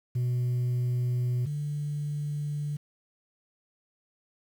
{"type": "tone pair in turn", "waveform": "sine", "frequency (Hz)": [123.5, 146.87], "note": ["B2", "D3"], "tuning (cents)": [0, 0], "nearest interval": "minor third", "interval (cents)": 300, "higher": "second", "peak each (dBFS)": [-22, -28], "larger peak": "first", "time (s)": [[0.15, 1.46], [1.46, 2.77]], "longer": "neither", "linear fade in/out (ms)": 10, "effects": ["tanh soft clip ceiling -24 dBFS", "9-bit"]}